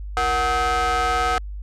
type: ring-modulated tone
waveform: 35% pulse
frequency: 269.6 Hz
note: C#4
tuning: 48 cents flat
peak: -14 dBFS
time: 0.17-1.38 s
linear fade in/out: 0 ms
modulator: 1010 Hz
effects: added 50 Hz sine -29 dBFS peak until 1.62 s + low-pass 8000 Hz 12 dB/octave